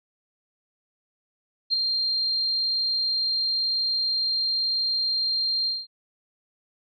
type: tone with ADSR envelope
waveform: sine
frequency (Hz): 4187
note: C8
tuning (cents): 0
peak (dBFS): -17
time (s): 1.7-5.87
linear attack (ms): 35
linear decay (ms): 6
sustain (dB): -5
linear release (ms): 200
effects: none